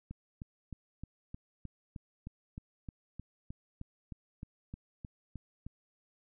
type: click train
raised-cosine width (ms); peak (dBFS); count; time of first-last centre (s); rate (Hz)
5; -30; 19; 0.11-5.666; 3.24
effects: none